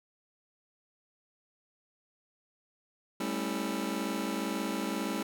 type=chord; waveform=sawtooth; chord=A dominant seventh; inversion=third; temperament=just; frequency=198 / 220 / 275 / 330 Hz; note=G3 / A3 / C#4 / E4; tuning=+18 / 0 / -14 / +2 cents; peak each=-33 dBFS; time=3.2-5.23 s; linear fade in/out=5 ms; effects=none